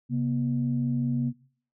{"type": "tone pair together", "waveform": "sine", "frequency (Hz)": [134.58, 239.8], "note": ["C3", "A#3"], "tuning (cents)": [49, 49], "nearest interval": "minor seventh", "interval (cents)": 1000, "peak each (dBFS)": -26, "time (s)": [0.09, 1.33], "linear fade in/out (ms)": 50, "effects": ["noise-tail reverb RT60 0.5 s tail -19 dB re dry", "tanh soft clip ceiling -16 dBFS"]}